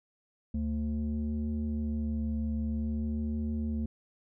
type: tone pair together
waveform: sine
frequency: 74.64 / 223.4 Hz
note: D2 / A3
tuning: +29 / +27 cents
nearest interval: octave + perfect fifth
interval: 1898 cents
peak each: -30 / -30 dBFS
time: 0.54-3.86 s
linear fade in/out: 5 ms
effects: tanh soft clip ceiling -26 dBFS